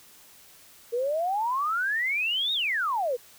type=exponential two-way sweep; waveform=sine; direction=up then down; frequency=458.9 to 3800 to 458.9 Hz; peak=-24 dBFS; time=0.92-3.17 s; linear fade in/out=20 ms; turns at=2.53 s; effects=white hiss -53 dBFS RMS until 3.38 s